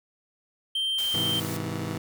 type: tone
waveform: triangle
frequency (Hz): 3140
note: G7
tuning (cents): +2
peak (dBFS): -23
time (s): 0.75-1.4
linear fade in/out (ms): 5
type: noise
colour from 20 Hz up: white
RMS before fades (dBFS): -38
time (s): 0.98-1.57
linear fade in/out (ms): 5
type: chord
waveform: 20% pulse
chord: Ab augmented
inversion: none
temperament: just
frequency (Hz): 103.83 / 129.78 / 162.23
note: Ab2 / C3 / E3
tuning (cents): 0 / -14 / -27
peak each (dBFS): -29 / -31 / -28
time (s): 1.14-1.98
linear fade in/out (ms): 5
effects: none